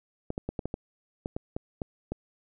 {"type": "clicks", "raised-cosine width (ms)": 2, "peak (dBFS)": -18, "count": 11, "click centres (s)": [0.304, 0.379, 0.49, 0.592, 0.656, 0.741, 1.259, 1.365, 1.565, 1.818, 2.12], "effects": []}